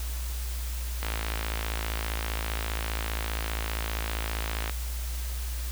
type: click train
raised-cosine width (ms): 0.3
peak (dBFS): -15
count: 203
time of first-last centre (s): 1.03-4.696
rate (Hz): 55.1
effects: added 60 Hz sine -30 dBFS peak until 5.71 s + white hiss -41 dBFS RMS until 5.71 s

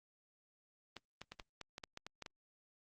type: clicks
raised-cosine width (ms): 0.2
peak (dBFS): -29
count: 11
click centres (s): 0.967 / 1.216 / 1.32 / 1.398 / 1.613 / 1.781 / 1.838 / 1.974 / 2.066 / 2.223 / 2.262
effects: Opus 24 kbps

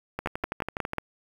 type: two click trains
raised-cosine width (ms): 0.5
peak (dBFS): -12 / -15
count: 5 / 10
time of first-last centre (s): 0.26-0.983 / 0.19-0.934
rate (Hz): 5.53 / 12.1
effects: 7-bit

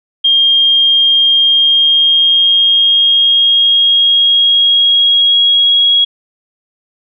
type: tone with pitch glide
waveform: sine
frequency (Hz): 3218 to 3310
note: G7 to G#7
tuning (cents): +45 to -6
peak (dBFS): -6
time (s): 0.24-6.05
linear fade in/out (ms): 10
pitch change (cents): +49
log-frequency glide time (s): 1.42-5.88
effects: none

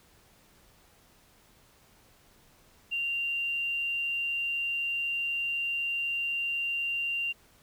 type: tone with tanh clipping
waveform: triangle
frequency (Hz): 2776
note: F7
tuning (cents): -11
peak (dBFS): -28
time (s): 2.91-7.33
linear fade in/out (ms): 20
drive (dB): 3
effects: pink hiss -61 dBFS RMS until 7.62 s

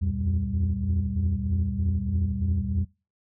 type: tone cluster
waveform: sine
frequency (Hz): 72.9 / 84.1 / 87.3 / 117.6 / 196.4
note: D2 / E2 / F2 / A#2 / G3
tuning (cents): -12 / +35 / 0 / +16 / +4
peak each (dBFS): -31 / -27 / -26 / -34 / -30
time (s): 0.01-2.85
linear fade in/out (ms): 20
effects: noise-tail reverb RT60 0.3 s tail -22 dB re dry + tanh soft clip ceiling -16 dBFS

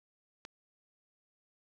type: click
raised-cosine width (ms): 0.2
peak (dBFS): -27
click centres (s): 0.451
effects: none

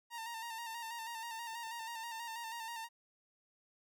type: tone with vibrato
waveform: sawtooth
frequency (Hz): 918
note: A#5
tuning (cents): -27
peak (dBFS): -38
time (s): 0.1-2.89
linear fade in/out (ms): 50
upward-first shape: square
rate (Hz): 6.2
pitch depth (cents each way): 39
effects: none

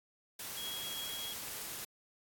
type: tone in noise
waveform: sine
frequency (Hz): 3300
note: G#7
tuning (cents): -12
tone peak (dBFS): -41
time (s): 0.57-1.33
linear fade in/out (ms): 5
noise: white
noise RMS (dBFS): -43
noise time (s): 0.39-1.85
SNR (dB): -1
effects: AAC 64 kbps

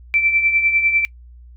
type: tone with tremolo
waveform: sine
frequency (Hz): 2336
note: D7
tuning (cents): -10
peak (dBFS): -11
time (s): 0.14-1.05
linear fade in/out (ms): 0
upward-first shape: triangle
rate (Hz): 10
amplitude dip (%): 65
effects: noise-tail reverb RT60 0.1 s tail -23 dB re dry + added 60 Hz sine -39 dBFS peak until 1.56 s

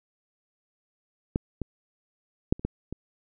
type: clicks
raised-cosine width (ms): 3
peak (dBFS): -11 / -17 / -7 / -29 / -14 / -21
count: 6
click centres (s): 1.359 / 1.617 / 2.525 / 2.595 / 2.65 / 2.926
effects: none

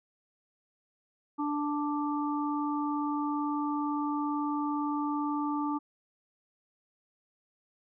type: harmonic tone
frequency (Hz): 293.7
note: D4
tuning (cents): 0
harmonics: 1 / 3 / 4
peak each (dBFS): -30 / -35 / -36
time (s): 1.38-5.79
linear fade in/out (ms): 20
effects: none

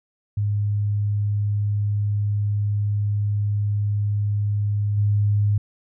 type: tone with level steps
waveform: sine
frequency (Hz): 103.2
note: G#2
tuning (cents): -10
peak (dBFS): -19 / -16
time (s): 0.37-5.58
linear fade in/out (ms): 5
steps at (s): 4.97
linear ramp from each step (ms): 10
effects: none

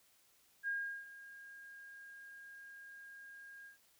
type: tone with ADSR envelope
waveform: sine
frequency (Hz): 1622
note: G#6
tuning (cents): -41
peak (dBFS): -34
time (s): 0.63-3.78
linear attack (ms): 48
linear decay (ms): 370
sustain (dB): -17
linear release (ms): 120
effects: white hiss -70 dBFS RMS until 3.99 s

